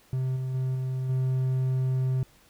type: tone with level steps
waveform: triangle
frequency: 130 Hz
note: C3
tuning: 11 cents flat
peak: -23 / -26 / -23 / -25 / -21 dBFS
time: 0.13-2.23 s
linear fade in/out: 0 ms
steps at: 0.36 / 0.54 / 0.75 / 1.09 s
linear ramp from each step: 5 ms
effects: pink hiss -59 dBFS RMS until 2.49 s